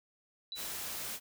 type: tone with exponential decay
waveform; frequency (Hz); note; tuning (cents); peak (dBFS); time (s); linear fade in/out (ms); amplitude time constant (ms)
sine; 3951; B7; 0; -37; 0.52-0.87; 1; 74
type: noise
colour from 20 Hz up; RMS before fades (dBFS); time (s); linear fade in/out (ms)
white; -40; 0.55-1.2; 50
effects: none